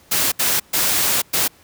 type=noise bursts at uneven times; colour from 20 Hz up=white; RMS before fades=-18 dBFS; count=4; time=0.11-0.32 / 0.39-0.6 / 0.73-1.22 / 1.33-1.48 s; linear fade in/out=10 ms; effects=pink hiss -51 dBFS RMS until 1.63 s + high-pass 60 Hz 12 dB/octave